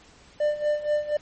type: tone with tremolo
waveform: triangle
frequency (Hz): 596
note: D5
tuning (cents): +25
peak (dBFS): -17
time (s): 0.4-1.17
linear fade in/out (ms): 5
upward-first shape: sine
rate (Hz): 4.2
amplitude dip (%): 80
effects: pink hiss -53 dBFS RMS until 1.21 s + MP3 32 kbps